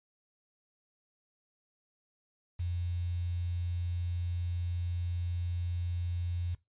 sine tone with quantisation, 87.31 Hz, F2, in tune, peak -31 dBFS, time 2.59-6.55 s, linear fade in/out 10 ms, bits 9, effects noise-tail reverb RT60 0.2 s tail -19 dB re dry + resampled to 8000 Hz

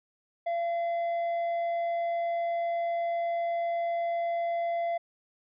sine tone with tanh clipping, 682 Hz, F5, 41 cents flat, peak -28 dBFS, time 0.46-4.98 s, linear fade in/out 10 ms, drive 5 dB, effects none

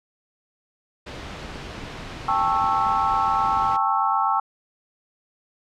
pink noise, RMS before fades -35 dBFS, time 1.06-3.77 s, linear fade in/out 10 ms
clicks, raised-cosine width 3 ms, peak -25 dBFS, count 6, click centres 1.558 / 1.781 / 1.838 / 2.48 / 2.641 / 2.867 s
sine chord, A dominant seventh, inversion third, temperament just, 792 / 880 / 1100 / 1320 Hz, G5 / A5 / C#6 / E6, +18 / 0 / -14 / +2 cents, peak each -24 dBFS, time 2.28-4.4 s, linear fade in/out 5 ms
effects low-pass 4000 Hz 12 dB/octave

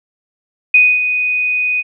sine tone with ADSR envelope, 2489 Hz, D#7, in tune, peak -4 dBFS, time 0.74-1.83 s, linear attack 5 ms, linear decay 250 ms, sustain -9 dB, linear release 34 ms, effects none

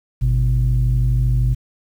sine tone pair together, 51.74 / 124.5 Hz, G#1 / B2, -6 / +14 cents, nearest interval octave + minor third, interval 1520 cents, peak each -15 dBFS, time 0.21-1.55 s, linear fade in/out 20 ms, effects tanh soft clip ceiling -9 dBFS + 8-bit

